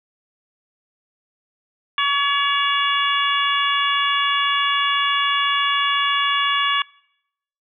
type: harmonic tone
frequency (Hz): 566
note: C#5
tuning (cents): +36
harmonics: 2 / 3 / 4 / 5 / 6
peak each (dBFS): -20 / -24 / -26 / -24 / -25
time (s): 1.98-6.82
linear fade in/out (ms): 2
effects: noise-tail reverb RT60 0.8 s tail -24 dB re dry